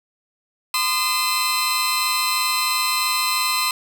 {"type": "tone cluster", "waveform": "sawtooth", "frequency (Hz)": [1031, 1221, 2631, 4101], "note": ["C6", "D#6", "E7", "C8"], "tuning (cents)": [-26, -33, -4, -36], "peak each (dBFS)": [-20, -23, -23, -20], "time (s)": [0.74, 3.71], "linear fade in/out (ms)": 2, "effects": []}